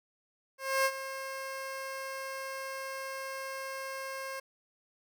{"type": "tone with ADSR envelope", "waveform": "15% pulse", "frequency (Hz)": 535, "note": "C5", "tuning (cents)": 38, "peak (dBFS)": -18, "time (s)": [0.58, 4.4], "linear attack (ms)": 270, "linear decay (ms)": 57, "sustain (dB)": -13, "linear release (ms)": 7, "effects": []}